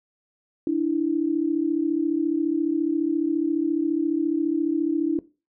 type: tone pair together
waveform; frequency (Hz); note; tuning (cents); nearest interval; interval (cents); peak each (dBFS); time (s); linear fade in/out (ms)
sine; 295.1 / 329.6; D4 / E4; +8 / 0; major second; 192; -23; 0.67-5.19; 2
effects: noise-tail reverb RT60 0.3 s tail -19 dB re dry